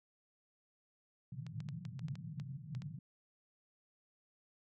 white band-pass noise, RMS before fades -45 dBFS, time 1.32-2.99 s, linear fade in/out 5 ms, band 120 to 160 Hz, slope 48 dB/octave
clicks, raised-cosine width 0.2 ms, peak -36 dBFS, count 10, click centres 1.466 / 1.604 / 1.688 / 1.852 / 1.993 / 2.084 / 2.155 / 2.399 / 2.75 / 2.82 s
effects none

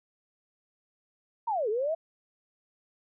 sine linear two-way sweep, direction down then up, 963 to 404.6 to 671 Hz, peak -26 dBFS, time 1.47-1.95 s, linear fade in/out 10 ms, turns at 1.69 s, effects none

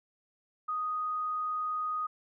sine tone, 1244.5 Hz, D#6, in tune, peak -30 dBFS, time 0.68-2.07 s, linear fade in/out 10 ms, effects none

